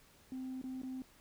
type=tone with dropouts; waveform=sine; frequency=259.3 Hz; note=C4; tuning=15 cents flat; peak=-38 dBFS; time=0.32-1.02 s; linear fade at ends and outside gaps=1 ms; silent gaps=0.615-0.64 / 0.817-0.833 s; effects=tanh soft clip ceiling -37 dBFS + pink hiss -64 dBFS RMS until 1.2 s